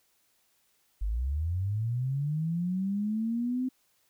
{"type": "linear sweep", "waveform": "sine", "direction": "up", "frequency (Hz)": [46.39, 260.1], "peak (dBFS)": -27, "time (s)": [1.01, 3.69], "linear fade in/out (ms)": 10, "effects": ["white hiss -70 dBFS RMS until 4.09 s"]}